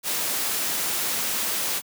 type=noise; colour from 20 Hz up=white; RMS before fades=-26 dBFS; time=0.03-1.82 s; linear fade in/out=50 ms; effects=high-pass 150 Hz 12 dB/octave